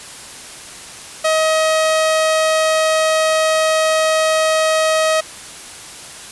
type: tone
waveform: sawtooth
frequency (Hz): 633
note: D#5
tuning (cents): +30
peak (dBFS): -9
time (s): 1.24-5.21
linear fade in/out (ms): 10
effects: white hiss -34 dBFS RMS until 6.31 s + resampled to 24000 Hz